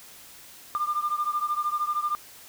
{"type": "beating tone pair", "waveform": "sine", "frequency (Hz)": [1196, 1209], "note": ["D6", "D6"], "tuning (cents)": [31, 50], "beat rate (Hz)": 13, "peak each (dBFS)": [-26, -28], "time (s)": [0.75, 2.15], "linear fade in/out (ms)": 0, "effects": ["tanh soft clip ceiling -18 dBFS", "white hiss -48 dBFS RMS until 2.48 s"]}